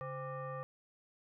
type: tone with frequency modulation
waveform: sine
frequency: 519 Hz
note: C5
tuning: 14 cents flat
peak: -39 dBFS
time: 0.01-0.63 s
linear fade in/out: 0 ms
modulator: 659 Hz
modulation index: 1.3
effects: none